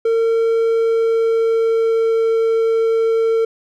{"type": "tone with pitch glide", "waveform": "triangle", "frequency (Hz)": [455.1, 452], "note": ["A#4", "A4"], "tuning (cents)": [-42, 47], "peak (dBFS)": -11, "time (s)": [0.05, 3.45], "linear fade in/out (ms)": 5, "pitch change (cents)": -11, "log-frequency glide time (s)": [0.66, 2.26], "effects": []}